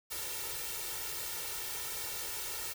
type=noise with comb filter; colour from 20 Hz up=white; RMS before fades=-39 dBFS; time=0.1-2.74 s; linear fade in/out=20 ms; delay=2.2 ms; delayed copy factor=+1; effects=none

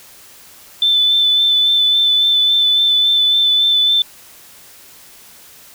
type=tone with vibrato; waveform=sine; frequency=3520 Hz; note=A7; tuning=in tune; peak=-10 dBFS; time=0.82-4.02 s; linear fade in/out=2 ms; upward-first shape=sine; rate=3.6 Hz; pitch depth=17 cents each way; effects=white hiss -42 dBFS RMS until 5.74 s

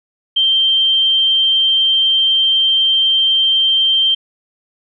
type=tone; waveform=sine; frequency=3144 Hz; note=G7; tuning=4 cents sharp; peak=-10 dBFS; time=0.36-4.15 s; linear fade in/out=10 ms; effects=none

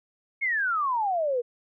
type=exponential sweep; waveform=sine; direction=down; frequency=2218 to 466.2 Hz; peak=-23 dBFS; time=0.41-1.42 s; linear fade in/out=20 ms; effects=none

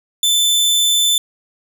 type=tone; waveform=sawtooth; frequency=3527 Hz; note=A7; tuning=3 cents sharp; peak=-9 dBFS; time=0.23-1.18 s; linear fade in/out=2 ms; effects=none

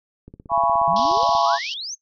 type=click train; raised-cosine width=3 ms; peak=-27 dBFS; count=19; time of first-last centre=0.28-1.351 s; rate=16.8 Hz
type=chord; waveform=sine; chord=C# dominant seventh; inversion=first; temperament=equal with one note detuned; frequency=682.9 / 830.6 / 987.8 / 1108.7 Hz; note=E#5 / G#5 / B5 / C#6; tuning=-39 / 0 / 0 / 0 cents; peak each=-22 dBFS; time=0.49-1.59 s; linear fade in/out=50 ms
type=exponential sweep; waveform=sine; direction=up; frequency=148 to 6600 Hz; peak=-28 dBFS; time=0.87-1.95 s; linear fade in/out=10 ms
type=band-pass noise; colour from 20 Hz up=white; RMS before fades=-32 dBFS; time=0.96-1.74 s; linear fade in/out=2 ms; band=3000 to 5600 Hz; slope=96 dB/octave
effects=noise-tail reverb RT60 0.1 s tail -18 dB re dry

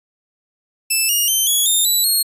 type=tone with pitch steps; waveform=5% pulse; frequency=2637 / 2859 / 3100 / 3361 / 3644 / 3951 / 4284 Hz; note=E7 / F7 / G7 / G#7 / A#7 / B7 / C8; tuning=0 / +40 / -20 / +20 / -40 / 0 / +40 cents; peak=-6 dBFS; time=0.9-2.23 s; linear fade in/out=10 ms; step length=190 ms; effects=resampled to 32000 Hz

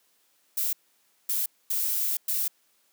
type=noise bursts at uneven times; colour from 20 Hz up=violet; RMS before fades=-27 dBFS; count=4; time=0.57-0.73 / 1.29-1.46 / 1.7-2.17 / 2.28-2.48 s; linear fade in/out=5 ms; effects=white hiss -67 dBFS RMS until 2.92 s + high-pass 200 Hz 12 dB/octave

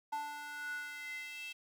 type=tone with high-pass filter sweep; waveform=square; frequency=293.7 Hz; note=D4; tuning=in tune; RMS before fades=-43 dBFS; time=0.12-1.53 s; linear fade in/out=10 ms; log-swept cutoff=900 to 2800 Hz; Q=6.9; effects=none

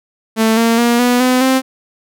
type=tone with pitch steps; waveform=sawtooth; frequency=222.2 / 229.6 / 237.3 / 245.3 / 253.5 / 262 Hz; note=A3 / A#3 / A#3 / B3 / B3 / C4; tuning=+17 / -26 / +31 / -12 / +45 / +2 cents; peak=-6 dBFS; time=0.36-1.62 s; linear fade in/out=50 ms; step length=210 ms; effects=none

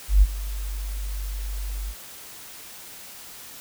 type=tone with ADSR envelope; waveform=sine; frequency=49 Hz; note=G1; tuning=in tune; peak=-9 dBFS; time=0.08-1.95 s; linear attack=140 ms; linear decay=40 ms; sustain=-18 dB; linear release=65 ms; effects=white hiss -42 dBFS RMS until 3.6 s

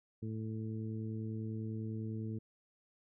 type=harmonic tone; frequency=110 Hz; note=A2; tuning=in tune; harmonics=1 / 2 / 3 / 4; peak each=-39 / -42 / -47 / -51 dBFS; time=0.22-2.39 s; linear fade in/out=10 ms; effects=none

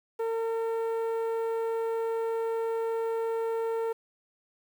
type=tone with low-pass filter; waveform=sawtooth; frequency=454.2 Hz; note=A#4; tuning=45 cents flat; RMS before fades=-30 dBFS; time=0.19-3.93 s; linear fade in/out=10 ms; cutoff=920 Hz; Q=0.54; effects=9-bit

